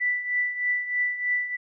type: tone with tremolo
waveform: sine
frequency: 1975.5 Hz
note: B6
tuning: in tune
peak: -20 dBFS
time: 0-1.57 s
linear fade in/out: 20 ms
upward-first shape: triangle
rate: 3.2 Hz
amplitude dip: 75%
effects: none